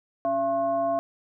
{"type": "tone with frequency modulation", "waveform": "sine", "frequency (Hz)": 678, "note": "E5", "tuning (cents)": 49, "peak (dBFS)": -22, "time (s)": [0.25, 0.99], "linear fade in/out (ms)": 0, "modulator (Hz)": 400, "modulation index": 0.58, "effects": []}